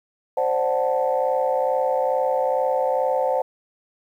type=chord; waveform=sine; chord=D dominant seventh; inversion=third; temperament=equal with one note detuned; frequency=523.3 / 585.6 / 740 / 880 Hz; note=C5 / D5 / F#5 / A5; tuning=0 / -5 / 0 / 0 cents; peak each=-21 / -25 / -25 / -26 dBFS; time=0.37-3.42 s; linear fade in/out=5 ms; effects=tanh soft clip ceiling -9 dBFS + 9-bit